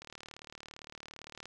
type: click train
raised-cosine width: 0.2 ms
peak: -29 dBFS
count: 55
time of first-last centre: 0.02-1.456 s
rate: 37.6 Hz
effects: none